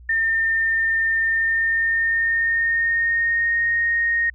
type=tone with pitch glide; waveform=sine; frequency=1809 to 1858.8 Hz; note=A6 to A#6; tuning=+48 to -5 cents; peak=-17 dBFS; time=0.09-4.3 s; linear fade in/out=5 ms; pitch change=+47 cents; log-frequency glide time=1.22-3.68 s; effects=added 60 Hz sine -41 dBFS peak until 4.34 s